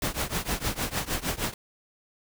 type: noise with tremolo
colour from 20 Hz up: pink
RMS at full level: -26 dBFS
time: 0.02-1.54 s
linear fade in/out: 2 ms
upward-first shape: triangle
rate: 6.5 Hz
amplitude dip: 95%
effects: none